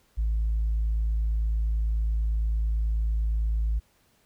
sine tone, 54.5 Hz, A1, 16 cents flat, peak -21 dBFS, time 0.17-3.8 s, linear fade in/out 20 ms, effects tanh soft clip ceiling -20 dBFS + pink hiss -65 dBFS RMS until 4.25 s

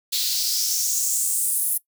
white noise with high-pass filter sweep, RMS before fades -23 dBFS, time 0.12-1.78 s, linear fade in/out 10 ms, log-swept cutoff 3800 to 11000 Hz, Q 3.4, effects noise-tail reverb RT60 0.1 s tail -19 dB re dry

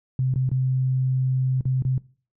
sine tone with dropouts, 130 Hz, C3, 11 cents flat, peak -19 dBFS, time 0.19-1.98 s, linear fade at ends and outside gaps 2 ms, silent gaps 0.34-0.358 / 0.492-0.515 / 1.61-1.654 / 1.823-1.85 s, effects noise-tail reverb RT60 0.4 s tail -21 dB re dry

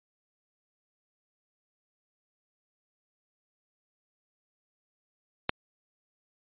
click, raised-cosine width 0.3 ms, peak -8 dBFS, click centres 5.494 s, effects resampled to 8000 Hz

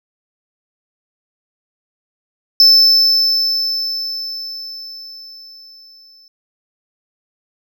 triangle tone with exponential decay, 5274 Hz, E8, in tune, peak -3 dBFS, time 2.6-6.28 s, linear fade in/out 1 ms, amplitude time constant 800 ms, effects none

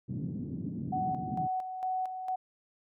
pink band-pass noise, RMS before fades -37 dBFS, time 0.08-1.48 s, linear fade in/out 20 ms, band 120 to 260 Hz, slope 24 dB/octave
sine tone with tremolo, 746 Hz, F#5, 14 cents sharp, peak -29 dBFS, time 0.92-2.36 s, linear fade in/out 10 ms, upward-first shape square, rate 2.2 Hz, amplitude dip 55%
effects none

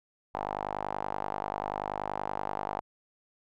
sawtooth tone with band-pass filter, 50.4 Hz, G1, 49 cents sharp, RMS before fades -35 dBFS, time 0.34-2.81 s, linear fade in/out 5 ms, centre 840 Hz, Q 3.7, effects none

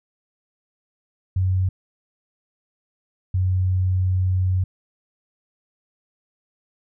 sine tone pair in turn, 93.2 / 92.56 Hz, F#2 / F#2, +13 / +1 cents, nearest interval unison, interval 12 cents, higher first, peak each -17 dBFS, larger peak neither, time 1.36-1.69 / 3.34-4.64 s, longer second, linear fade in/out 5 ms, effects none

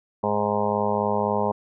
harmonic tone, 103.83 Hz, G#2, in tune, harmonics 1 / 2 / 4 / 5 / 6 / 7 / 8 / 9 / 10, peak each -34 / -28 / -28 / -28 / -29 / -34 / -29 / -28 / -33 dBFS, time 0.23-1.52 s, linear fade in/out 10 ms, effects none

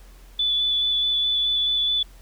sine tone with vibrato, 3468 Hz, A7, 26 cents flat, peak -19 dBFS, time 0.39-2.03 s, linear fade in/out 5 ms, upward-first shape square, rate 4.7 Hz, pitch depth 8 cents each way, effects added 43 Hz sine -44 dBFS peak until 2.21 s + pink hiss -54 dBFS RMS until 2.21 s

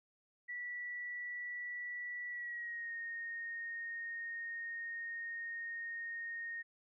sine tone with pitch glide, 1950 to 1853.4 Hz, B6 to A#6, -23 to -10 cents, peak -40 dBFS, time 0.48-6.63 s, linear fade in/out 20 ms, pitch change -87 cents, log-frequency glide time 2.3-2.93 s, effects none

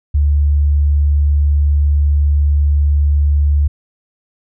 sine tone, 72.7 Hz, D2, 17 cents flat, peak -9 dBFS, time 0.14-3.68 s, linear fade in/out 10 ms, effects none

